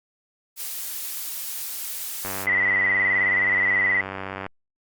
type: noise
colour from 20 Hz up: blue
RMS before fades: -31 dBFS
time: 0.56-2.47 s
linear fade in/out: 50 ms
type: click train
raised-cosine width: 0.5 ms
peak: -16 dBFS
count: 214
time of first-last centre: 2.25-4.464 s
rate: 96.2 Hz
type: tone with vibrato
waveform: sine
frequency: 1975.5 Hz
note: B6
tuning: in tune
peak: -18 dBFS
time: 2.47-4.01 s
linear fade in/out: 2 ms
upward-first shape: square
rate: 19 Hz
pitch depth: 42 cents each way
effects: Opus 48 kbps